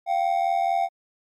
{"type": "ring-modulated tone", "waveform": "triangle", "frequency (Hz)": 735, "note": "F#5", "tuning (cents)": -12, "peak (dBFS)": -15, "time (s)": [0.06, 0.89], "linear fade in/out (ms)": 50, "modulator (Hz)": 42.2, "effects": ["MP3 96 kbps"]}